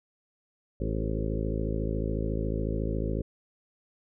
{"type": "harmonic tone with a mistuned harmonic", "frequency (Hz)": 54, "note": "A1", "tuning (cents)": -32, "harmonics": [1, 2, 3, 4, 5, 6, 7, 8, 9, 10], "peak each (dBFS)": [-31, -34, -36, -37, -38, -39, -39, -40, -41, -41], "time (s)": [0.8, 3.22], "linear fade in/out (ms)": 5, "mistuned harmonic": 7, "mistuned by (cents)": 29, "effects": []}